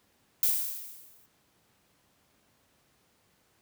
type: noise with exponential decay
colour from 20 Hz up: violet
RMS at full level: -23 dBFS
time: 0.43-1.26 s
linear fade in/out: 1 ms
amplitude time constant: 180 ms
effects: pink hiss -68 dBFS RMS until 3.61 s + high-pass 80 Hz 12 dB/octave